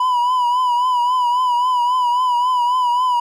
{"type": "tone with vibrato", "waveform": "triangle", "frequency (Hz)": 987.8, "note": "B5", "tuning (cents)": 0, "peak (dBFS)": -12, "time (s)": [0, 3.2], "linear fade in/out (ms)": 5, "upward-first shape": "triangle", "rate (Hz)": 3.7, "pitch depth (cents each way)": 64, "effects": []}